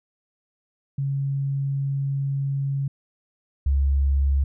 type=tone pair in turn; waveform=sine; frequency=138.2 / 69.1 Hz; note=C#3 / C#2; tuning=-5 / -5 cents; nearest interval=octave; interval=1200 cents; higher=first; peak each=-22 / -17 dBFS; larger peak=second; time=0.98-2.88 / 3.66-4.44 s; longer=first; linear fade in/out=5 ms; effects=none